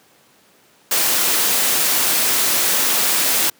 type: noise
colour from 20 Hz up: white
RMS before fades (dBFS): -17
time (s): 0.91-3.5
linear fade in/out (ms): 5
effects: pink hiss -53 dBFS RMS until 3.59 s + high-pass 200 Hz 12 dB/octave